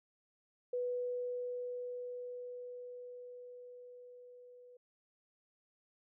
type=tone with level ramp; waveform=sine; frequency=492.9 Hz; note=B4; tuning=3 cents flat; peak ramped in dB=-33 to -55 dBFS; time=0.73-4.77 s; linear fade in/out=5 ms; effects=none